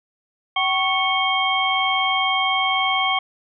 sine tone cluster, 763 / 1106 / 2209 / 3192 Hz, G5 / C#6 / C#7 / G7, -47 / -4 / -7 / +31 cents, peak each -23 dBFS, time 0.56-3.19 s, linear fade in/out 5 ms, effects none

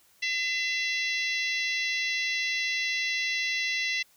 harmonic tone, 676 Hz, E5, 43 cents sharp, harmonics 3 / 4 / 5 / 6 / 7 / 8 / 9, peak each -29 / -32 / -37 / -36 / -42 / -42 / -42 dBFS, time 0.22-4.03 s, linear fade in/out 10 ms, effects white hiss -62 dBFS RMS until 4.16 s

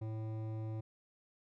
sine tone with hard clipping, 110 Hz, A2, in tune, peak -40 dBFS, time 0.01-0.81 s, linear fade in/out 10 ms, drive 13 dB, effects none

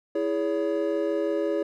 triangle chord, C# minor, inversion first, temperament equal with one note detuned, 329.6 / 415.3 / 565 Hz, E4 / G#4 / C#5, 0 / 0 / +33 cents, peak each -26 dBFS, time 0.15-1.63 s, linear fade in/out 5 ms, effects none

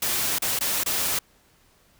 white noise with dropouts, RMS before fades -25 dBFS, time 0.02-1.19 s, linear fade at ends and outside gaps 5 ms, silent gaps 0.386-0.42 / 0.59-0.608 / 0.836-0.86 s, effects pink hiss -60 dBFS RMS until 1.99 s

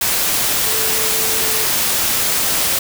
sine tone in noise, 439.9 Hz, A4, in tune, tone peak -28 dBFS, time 0.66-1.65 s, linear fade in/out 5 ms, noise white, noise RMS -17 dBFS, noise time 0.01-2.79 s, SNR -14 dB, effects none

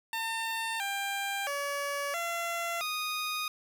15% pulse tone with pitch steps, 903 / 795 / 568 / 682 / 1239 Hz, A5 / G5 / C#5 / F5 / D#6, +45 / +24 / +42 / -41 / -8 cents, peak -25 dBFS, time 0.13-3.48 s, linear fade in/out 2 ms, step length 670 ms, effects none

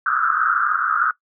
white band-pass noise, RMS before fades -19 dBFS, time 0.06-1.11 s, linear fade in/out 2 ms, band 1200 to 1500 Hz, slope 96 dB/octave, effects noise-tail reverb RT60 0.1 s tail -19 dB re dry

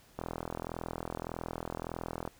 click train, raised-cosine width 1 ms, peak -22 dBFS, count 88, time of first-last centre 0.19-2.276 s, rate 41.7 Hz, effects pink hiss -61 dBFS RMS until 2.39 s

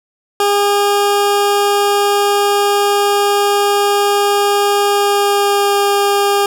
20% pulse tone with pitch glide, 406.4 to 403.6 Hz, G#4 to G#4, -38 to -49 cents, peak -6 dBFS, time 0.4-6.46 s, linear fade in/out 2 ms, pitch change -11 cents, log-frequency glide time 4.86-5.74 s, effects none

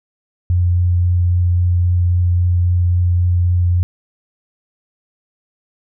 sine tone with vibrato, 88.5 Hz, F2, 23 cents sharp, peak -11 dBFS, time 0.5-3.83 s, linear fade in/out 0 ms, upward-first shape triangle, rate 3.7 Hz, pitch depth 11 cents each way, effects none

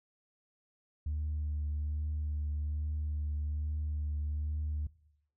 sine tone with vibrato, 75.1 Hz, D2, 39 cents sharp, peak -30 dBFS, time 1.06-4.87 s, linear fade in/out 5 ms, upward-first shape triangle, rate 1.2 Hz, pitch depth 23 cents each way, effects noise-tail reverb RT60 0.8 s tail -21 dB re dry + tanh soft clip ceiling -29 dBFS

